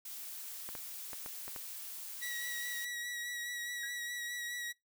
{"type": "noise", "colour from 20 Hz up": "blue", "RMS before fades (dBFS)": -45, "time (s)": [0.05, 2.85], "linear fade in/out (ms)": 5}
{"type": "clicks", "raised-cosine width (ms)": 0.5, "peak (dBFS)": -30, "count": 6, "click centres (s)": [0.69, 0.752, 1.132, 1.261, 1.48, 1.562]}
{"type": "tone with vibrato", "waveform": "sawtooth", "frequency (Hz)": 1925, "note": "B6", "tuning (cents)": -45, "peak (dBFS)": -35, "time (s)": [2.21, 4.73], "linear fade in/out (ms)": 20, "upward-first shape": "sine", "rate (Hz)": 4.8, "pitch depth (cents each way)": 22}
{"type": "tone with exponential decay", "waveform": "sine", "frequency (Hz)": 1650, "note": "G#6", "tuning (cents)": -12, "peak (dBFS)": -40, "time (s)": [3.83, 3.99], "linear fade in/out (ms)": 5, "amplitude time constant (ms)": 34}
{"effects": ["noise-tail reverb RT60 0.2 s tail -25 dB re dry"]}